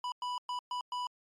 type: tone bursts at uneven times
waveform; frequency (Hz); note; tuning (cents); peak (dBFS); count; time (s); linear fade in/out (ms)
square; 987.8; B5; 0; -34; 5; 0.04-0.12 / 0.22-0.38 / 0.49-0.59 / 0.71-0.81 / 0.92-1.07; 2
effects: low-pass 5000 Hz 12 dB/octave + MP3 64 kbps